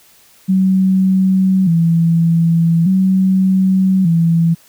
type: tone with vibrato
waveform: sine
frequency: 177.4 Hz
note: F3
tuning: 27 cents sharp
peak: -9 dBFS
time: 0.48-4.55 s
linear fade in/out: 20 ms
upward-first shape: square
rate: 0.42 Hz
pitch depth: 110 cents each way
effects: white hiss -48 dBFS RMS until 4.68 s